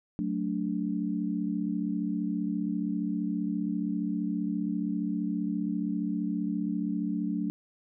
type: chord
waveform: sine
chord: D major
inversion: first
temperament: equal with one note detuned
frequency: 185 / 220 / 291 Hz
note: F#3 / A3 / D4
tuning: 0 / 0 / -16 cents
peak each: -32 dBFS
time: 0.19-7.5 s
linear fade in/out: 0 ms
effects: none